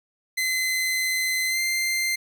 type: tone with pitch glide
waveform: sawtooth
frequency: 2047 to 2089 Hz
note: C7 to C7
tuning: -38 to -3 cents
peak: -19 dBFS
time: 0.37-2.16 s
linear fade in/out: 10 ms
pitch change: +35 cents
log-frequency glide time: 1.47-1.59 s
effects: none